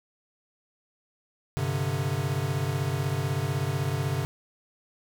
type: chord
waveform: square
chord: G suspended fourth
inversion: none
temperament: equal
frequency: 98 / 130.81 / 146.83 Hz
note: G2 / C3 / D3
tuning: 0 / 0 / 0 cents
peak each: -33 / -30 / -31 dBFS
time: 1.57-4.25 s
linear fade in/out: 0 ms
effects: none